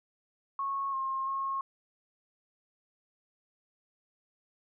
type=tone with pitch steps; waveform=sine; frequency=1098 / 1068 / 1084 Hz; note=C#6 / C6 / C#6; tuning=-17 / +35 / -39 cents; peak=-30 dBFS; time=0.59-1.61 s; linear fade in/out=2 ms; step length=340 ms; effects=none